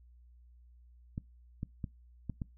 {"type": "clicks", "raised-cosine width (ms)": 5, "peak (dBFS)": -24, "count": 5, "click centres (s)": [1.179, 1.631, 1.842, 2.297, 2.418], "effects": ["noise-tail reverb RT60 0.2 s tail -23 dB re dry", "added 60 Hz sine -56 dBFS peak until 2.57 s"]}